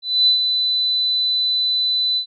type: tone with ADSR envelope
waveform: sine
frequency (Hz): 4000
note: B7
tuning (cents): +21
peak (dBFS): -10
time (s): 0.02-2.26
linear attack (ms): 250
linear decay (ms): 110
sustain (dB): -6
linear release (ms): 90
effects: none